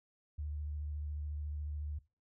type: tone with vibrato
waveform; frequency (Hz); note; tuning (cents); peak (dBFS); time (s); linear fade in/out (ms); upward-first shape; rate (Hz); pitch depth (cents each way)
sine; 74.4; D2; +23; -37; 0.38-1.99; 10; sine; 14; 25
effects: noise-tail reverb RT60 0.3 s tail -19 dB re dry